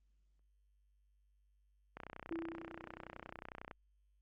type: click train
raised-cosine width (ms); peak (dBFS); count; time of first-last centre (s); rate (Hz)
0.5; -31; 55; 1.97-3.712; 31
type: tone with exponential decay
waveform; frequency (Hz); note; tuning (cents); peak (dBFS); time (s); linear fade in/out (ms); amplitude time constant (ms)
sine; 330.2; E4; +3; -37; 2.31-3.42; 2; 240
effects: added 50 Hz sine -70 dBFS peak until 4.21 s + Opus 32 kbps